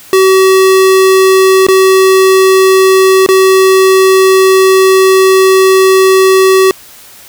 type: tone with dropouts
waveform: square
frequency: 380 Hz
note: F#4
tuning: 46 cents sharp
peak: -4 dBFS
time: 0.13-6.71 s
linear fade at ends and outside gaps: 1 ms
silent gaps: 1.667-1.685 / 3.263-3.288 s
effects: white hiss -35 dBFS RMS until 7.28 s